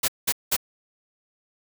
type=noise bursts; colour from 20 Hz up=white; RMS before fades=-22 dBFS; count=3; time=0.03-0.566 s; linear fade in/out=10 ms; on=52 ms; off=190 ms; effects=none